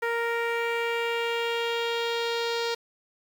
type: tone with low-pass filter sweep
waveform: sawtooth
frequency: 466.2 Hz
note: A#4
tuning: in tune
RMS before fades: -28 dBFS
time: 0.02-2.75 s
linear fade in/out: 10 ms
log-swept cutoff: 1900 to 4500 Hz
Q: 2.6
effects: 8-bit